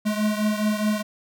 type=beating tone pair; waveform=square; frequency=210.8 / 215.6 Hz; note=G#3 / A3; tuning=+26 / -35 cents; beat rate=4.8 Hz; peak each=-23 / -27 dBFS; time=0.05-1.03 s; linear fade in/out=20 ms; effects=none